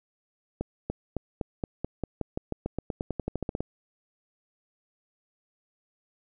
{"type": "accelerating click train", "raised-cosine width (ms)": 2, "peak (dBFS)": -16, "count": 22, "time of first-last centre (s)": [0.61, 3.606], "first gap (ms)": 290, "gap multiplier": 0.92, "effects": []}